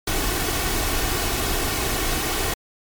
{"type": "noise with comb filter", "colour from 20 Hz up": "pink", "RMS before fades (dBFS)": -23, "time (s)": [0.07, 2.54], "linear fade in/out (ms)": 5, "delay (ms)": 2.7, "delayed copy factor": 0.5, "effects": ["MP3 96 kbps"]}